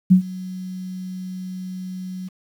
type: tone with ADSR envelope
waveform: sine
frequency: 185 Hz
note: F#3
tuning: in tune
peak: -6 dBFS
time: 0.1-2.29 s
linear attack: 18 ms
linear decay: 100 ms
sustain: -22 dB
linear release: 16 ms
effects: 8-bit